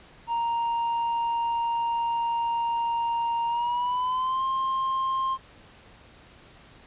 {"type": "tone with pitch glide", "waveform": "triangle", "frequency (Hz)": [932.3, 1058.6], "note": ["A#5", "C6"], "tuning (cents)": [0, 20], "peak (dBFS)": -22, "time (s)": [0.27, 5.38], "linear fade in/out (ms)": 50, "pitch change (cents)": 220, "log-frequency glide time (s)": [3.47, 4.44], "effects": ["pink hiss -52 dBFS RMS until 6.86 s", "resampled to 8000 Hz"]}